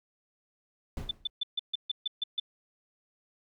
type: noise with exponential decay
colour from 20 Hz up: brown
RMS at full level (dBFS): -32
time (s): 0.97-1.3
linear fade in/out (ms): 1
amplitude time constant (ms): 71
type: tone bursts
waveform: sine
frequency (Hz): 3520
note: A7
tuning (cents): 0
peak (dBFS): -27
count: 9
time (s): 1.09-2.399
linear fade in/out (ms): 5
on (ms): 21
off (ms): 140
effects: none